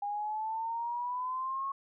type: exponential sweep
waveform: sine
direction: up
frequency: 810 to 1100 Hz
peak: -32 dBFS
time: 0.02-1.72 s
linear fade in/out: 5 ms
effects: none